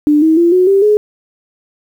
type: tone with pitch steps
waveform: sine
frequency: 297.4 / 318.7 / 341.6 / 366.1 / 392.4 / 420.6 Hz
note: D4 / D#4 / F4 / F#4 / G4 / G#4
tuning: +22 / +42 / -38 / -18 / +2 / +22 cents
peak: -6 dBFS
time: 0.07-0.97 s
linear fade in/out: 0 ms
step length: 150 ms
effects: 7-bit